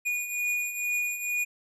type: beating tone pair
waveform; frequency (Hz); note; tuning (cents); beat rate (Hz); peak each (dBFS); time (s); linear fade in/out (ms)
square; 2449 / 2451.2; D#7 / D#7; -28 / -27; 2.2; -35 / -29; 0.05-1.45; 20
effects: resampled to 32000 Hz